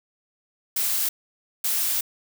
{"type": "noise bursts at uneven times", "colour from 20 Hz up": "blue", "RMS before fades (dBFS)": -24, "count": 2, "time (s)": [[0.76, 1.09], [1.64, 2.01]], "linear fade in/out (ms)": 5, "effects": []}